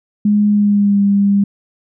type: tone with pitch glide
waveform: sine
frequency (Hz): 207.7 to 200.4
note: G#3 to G3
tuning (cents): 0 to +38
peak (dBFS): -9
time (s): 0.25-1.44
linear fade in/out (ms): 5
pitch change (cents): -62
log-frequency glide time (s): 0.49-1.01
effects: none